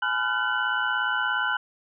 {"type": "tone cluster", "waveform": "sine", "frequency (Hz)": [843, 1003, 1394, 1511, 2972], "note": ["G#5", "B5", "F6", "F#6", "F#7"], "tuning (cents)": [26, 26, -4, 36, 7], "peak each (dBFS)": [-32, -32, -28, -26, -34], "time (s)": [0.02, 1.57], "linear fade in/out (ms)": 5, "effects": []}